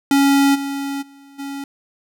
square tone with level steps, 278.2 Hz, C#4, 6 cents sharp, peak -12 / -23 / -43 / -27 dBFS, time 0.11-1.64 s, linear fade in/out 2 ms, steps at 0.54 / 1.01 / 1.38 s, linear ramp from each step 20 ms, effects none

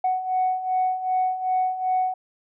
sine beating tone pair, 741 / 743.6 Hz, F#5 / F#5, +2 / +8 cents, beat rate 2.6 Hz, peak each -26 / -21 dBFS, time 0.04-2.14 s, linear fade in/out 5 ms, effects tanh soft clip ceiling -15 dBFS

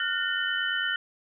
sine tone cluster, 1412 / 1501 / 1820 / 3014 Hz, F6 / F#6 / A#6 / F#7, +19 / +24 / -42 / +31 cents, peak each -31 dBFS, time 0-0.96 s, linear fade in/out 2 ms, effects none

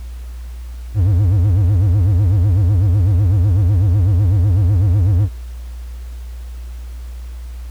triangle tone with vibrato, 94.9 Hz, F#2, 44 cents sharp, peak -8 dBFS, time 0.94-5.29 s, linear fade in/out 50 ms, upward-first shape sine, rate 8 Hz, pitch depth 220 cents each way, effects added 60 Hz sine -26 dBFS peak until 7.7 s + pink hiss -47 dBFS RMS until 7.7 s

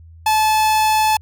45% pulse tone, 866 Hz, A5, 28 cents flat, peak -13 dBFS, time 0.26-1.17 s, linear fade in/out 5 ms, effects added 82 Hz sine -39 dBFS peak until 1.21 s + AAC 64 kbps

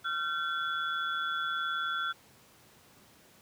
sine tone cluster, 1374 / 1533 / 3416 Hz, F6 / G6 / G#7, -29 / -39 / +48 cents, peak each -32 / -36 / -38 dBFS, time 0.04-2.13 s, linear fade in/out 20 ms, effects pink hiss -59 dBFS RMS until 3.41 s + high-pass 100 Hz 12 dB/octave

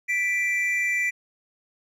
triangle tone pair together, 1974.2 / 2349 Hz, B6 / D7, -1 / 0 cents, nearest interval minor third, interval 301 cents, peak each -23 dBFS, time 0.08-1.11 s, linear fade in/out 20 ms, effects none

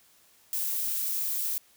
violet noise, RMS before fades -30 dBFS, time 0.53-1.58 s, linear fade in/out 0 ms, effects white hiss -61 dBFS RMS until 1.76 s

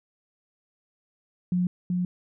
sine tone with echo, 179.3 Hz, F3, 46 cents sharp, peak -21 dBFS, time 1.52-1.67 s, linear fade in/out 2 ms, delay 380 ms, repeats 1, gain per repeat -2 dB, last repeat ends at 2.05 s, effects none

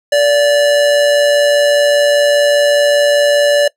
square tone with amplitude modulation, 581 Hz, D5, 19 cents flat, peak -7 dBFS, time 0.12-3.68 s, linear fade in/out 5 ms, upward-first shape sine, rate 125 Hz, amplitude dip 35%, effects noise-tail reverb RT60 0.1 s tail -22 dB re dry + low-pass 10000 Hz 12 dB/octave

